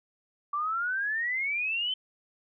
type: exponential sweep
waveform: sine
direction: up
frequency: 1148 to 3096 Hz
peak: -27 dBFS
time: 0.53-1.94 s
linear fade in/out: 5 ms
effects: none